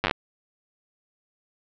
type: slowing click train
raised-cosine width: 0.3 ms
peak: -6 dBFS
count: 7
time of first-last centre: 0.04-0.111 s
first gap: 9 ms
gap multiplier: 1.11
effects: low-pass 4000 Hz 12 dB/octave